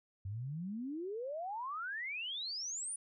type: exponential sweep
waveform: sine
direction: up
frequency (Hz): 92.5 to 9800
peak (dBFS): -38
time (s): 0.25-2.96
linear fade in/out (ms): 5
effects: none